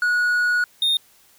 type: tone pair in turn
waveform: triangle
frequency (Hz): 1458 / 3674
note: F#6 / A#7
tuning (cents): -26 / -26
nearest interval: octave + major third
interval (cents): 1600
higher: second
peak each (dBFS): -15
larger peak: neither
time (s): 0.02-0.64 / 0.82-0.97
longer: first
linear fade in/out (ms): 2
effects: white hiss -55 dBFS RMS until 1.38 s